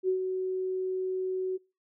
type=tone with ADSR envelope; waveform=sine; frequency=373.5 Hz; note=F#4; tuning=16 cents sharp; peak=-22 dBFS; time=0.03-1.58 s; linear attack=54 ms; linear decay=100 ms; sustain=-6 dB; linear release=24 ms; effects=noise-tail reverb RT60 0.3 s tail -25 dB re dry